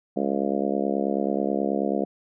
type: harmonic tone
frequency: 69.3 Hz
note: C#2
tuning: in tune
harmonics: 3 / 4 / 5 / 6 / 7 / 8 / 9 / 10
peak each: -28 / -29 / -30 / -31 / -31 / -32 / -33 / -33 dBFS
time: 0.16-2.05 s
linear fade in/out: 10 ms
effects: none